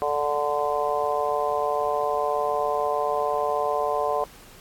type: harmonic tone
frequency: 146.83 Hz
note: D3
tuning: in tune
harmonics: 3 / 4 / 5 / 6 / 7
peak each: -28 / -27 / -27 / -34 / -28 dBFS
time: 0.02-4.24 s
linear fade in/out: 0 ms
effects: pink hiss -49 dBFS RMS until 4.6 s + AAC 64 kbps